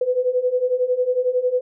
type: beating tone pair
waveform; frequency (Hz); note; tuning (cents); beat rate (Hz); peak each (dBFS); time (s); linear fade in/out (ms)
sine; 493.9 / 504.9; B4 / B4; 0 / +38; 11; -22 / -19; 0.01-1.61; 5
effects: none